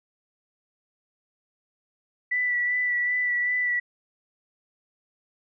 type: tone with vibrato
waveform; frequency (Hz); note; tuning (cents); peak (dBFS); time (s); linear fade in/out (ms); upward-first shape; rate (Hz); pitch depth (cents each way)
sine; 1969; B6; -6; -22; 2.31-3.8; 10; sine; 2.6; 20
effects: none